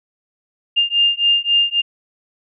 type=beating tone pair; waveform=sine; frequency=2806 / 2809.7 Hz; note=F7 / F7; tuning=+8 / +10 cents; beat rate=3.7 Hz; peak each=-16 dBFS; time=0.76-1.82 s; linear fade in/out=20 ms; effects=none